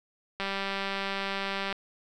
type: click train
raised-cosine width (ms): 0.3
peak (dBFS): -16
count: 261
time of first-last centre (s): 0.4-1.727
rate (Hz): 196
effects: none